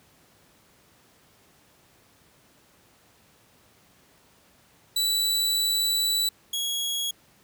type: tone pair in turn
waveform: sawtooth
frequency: 3951 / 3322 Hz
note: B7 / G#7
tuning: 0 / 0 cents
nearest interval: minor third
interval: 300 cents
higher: first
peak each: -19 / -23 dBFS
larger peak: first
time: 4.96-6.29 / 6.53-7.11 s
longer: first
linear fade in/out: 5 ms
effects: pink hiss -59 dBFS RMS until 7.43 s + high-pass 80 Hz 12 dB/octave